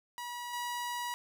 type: tone with level steps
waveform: sawtooth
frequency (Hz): 967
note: B5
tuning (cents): -37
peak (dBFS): -35 / -31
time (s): 0.18-1.14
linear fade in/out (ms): 0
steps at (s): 0.53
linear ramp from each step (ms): 5
effects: none